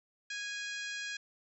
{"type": "harmonic tone", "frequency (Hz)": 826, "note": "G#5", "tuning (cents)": -10, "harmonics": [2, 3, 4, 5, 6, 7, 8, 9], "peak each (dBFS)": [-40, -44, -46, -48, -50, -51, -52, -53], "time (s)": [0.3, 1.17], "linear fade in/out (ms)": 5, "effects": []}